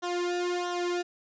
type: tone with flanger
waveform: sawtooth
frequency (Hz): 353.4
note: F4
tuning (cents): +21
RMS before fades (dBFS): -30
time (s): 0.02-1.03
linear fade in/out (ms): 20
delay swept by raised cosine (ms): 0.42 to 1.92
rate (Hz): 1.5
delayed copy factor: -0.9
effects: resampled to 16000 Hz